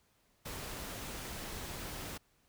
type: noise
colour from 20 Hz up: pink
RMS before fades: -43 dBFS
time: 0.45-2.18 s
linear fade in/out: 10 ms
effects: pink hiss -72 dBFS RMS until 2.48 s